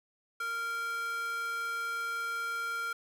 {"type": "tone with high-pass filter", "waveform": "square", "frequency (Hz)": 462.7, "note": "A#4", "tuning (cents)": -13, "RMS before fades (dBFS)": -35, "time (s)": [0.4, 2.93], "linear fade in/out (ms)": 5, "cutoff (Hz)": 1300, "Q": 3.9, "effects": []}